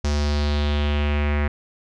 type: tone with low-pass filter sweep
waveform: square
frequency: 73.42 Hz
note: D2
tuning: in tune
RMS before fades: -21 dBFS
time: 0.04-1.48 s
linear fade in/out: 5 ms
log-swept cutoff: 5900 to 2000 Hz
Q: 2.9
effects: none